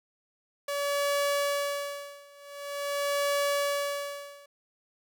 sawtooth tone with tremolo, 570 Hz, C#5, 48 cents sharp, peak -21 dBFS, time 0.68-4.46 s, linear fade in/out 5 ms, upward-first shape sine, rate 0.46 Hz, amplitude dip 95%, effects none

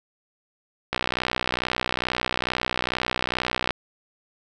click train, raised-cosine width 0.3 ms, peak -7 dBFS, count 174, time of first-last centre 0.93-3.707 s, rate 62.3 Hz, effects none

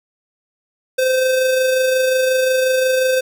square tone with amplitude modulation, 517 Hz, C5, 21 cents flat, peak -13 dBFS, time 0.98-3.21 s, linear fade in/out 10 ms, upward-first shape sine, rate 25.6 Hz, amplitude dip 30%, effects none

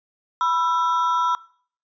triangle ring-modulated tone, 1161 Hz, D6, 20 cents flat, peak -13 dBFS, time 0.41-1.35 s, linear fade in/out 0 ms, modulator 175 Hz, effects noise-tail reverb RT60 0.5 s tail -20 dB re dry + resampled to 16000 Hz

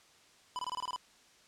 square tone bursts, 998 Hz, B5, 18 cents sharp, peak -35 dBFS, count 8, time 0.56-0.961 s, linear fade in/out 0 ms, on 30 ms, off 23 ms, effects white hiss -62 dBFS RMS until 1.47 s + low-pass 7000 Hz 12 dB/octave

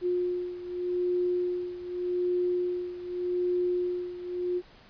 sine beating tone pair, 357.2 / 358.04 Hz, F4 / F4, +39 / +43 cents, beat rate 0.84 Hz, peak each -28 / -32 dBFS, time 0.01-4.62 s, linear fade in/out 50 ms, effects pink hiss -55 dBFS RMS until 4.89 s + resampled to 11025 Hz

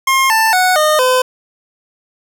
25% pulse tone with pitch steps, 1067 / 886.9 / 737.3 / 612.8 / 509.4 Hz, C6 / A5 / F#5 / D#5 / C5, +34 / +14 / -6 / -27 / -46 cents, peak -6 dBFS, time 0.07-1.22 s, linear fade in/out 5 ms, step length 230 ms, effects none

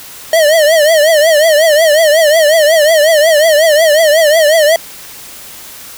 square tone with vibrato, 623 Hz, D#5, 2 cents sharp, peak -6 dBFS, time 0.33-4.76 s, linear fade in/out 2 ms, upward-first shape triangle, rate 5.5 Hz, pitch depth 140 cents each way, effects white hiss -31 dBFS RMS until 5.97 s

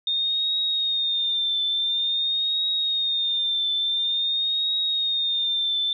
sine tone with vibrato, 3656 Hz, A#7, 34 cents flat, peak -21 dBFS, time 0.07-5.93 s, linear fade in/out 2 ms, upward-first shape triangle, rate 0.48 Hz, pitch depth 63 cents each way, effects none

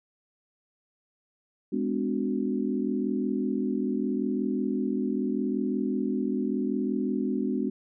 sine chord, G# half-diminished seventh, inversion none, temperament equal with one note detuned, 207.7 / 252.9 / 293.7 / 370 Hz, G#3 / B3 / D4 / F#4, 0 / +41 / 0 / 0 cents, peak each -30 / -29 / -32 / -33 dBFS, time 1.72-7.7 s, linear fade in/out 10 ms, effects none

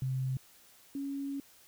sine tone pair in turn, 130.9 / 278 Hz, C3 / C#4, +1 / +5 cents, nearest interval octave + minor second, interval 1304 cents, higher second, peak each -30 / -34 dBFS, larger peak first, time 0.02-0.37 / 0.95-1.4 s, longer second, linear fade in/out 2 ms, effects white hiss -60 dBFS RMS until 1.67 s

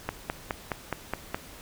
click train, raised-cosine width 0.5 ms, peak -13 dBFS, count 7, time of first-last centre 0.09-1.345 s, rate 4.78 Hz, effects pink hiss -47 dBFS RMS until 1.61 s

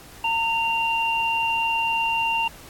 sine tone pair together, 911.8 / 2776 Hz, A#5 / F7, -39 / -11 cents, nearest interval octave + perfect fifth, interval 1928 cents, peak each -23 dBFS, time 0.24-2.48 s, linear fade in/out 5 ms, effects pink hiss -45 dBFS RMS until 2.69 s + AAC 64 kbps

